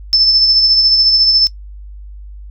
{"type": "tone with tremolo", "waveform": "sine", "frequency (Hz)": 5274, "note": "E8", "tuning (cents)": 0, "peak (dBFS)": -6, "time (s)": [0.13, 1.47], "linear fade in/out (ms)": 0, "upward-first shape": "sine", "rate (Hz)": 14, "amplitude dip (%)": 40, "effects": ["noise-tail reverb RT60 0.1 s tail -18 dB re dry", "added 50 Hz sine -29 dBFS peak until 2.5 s"]}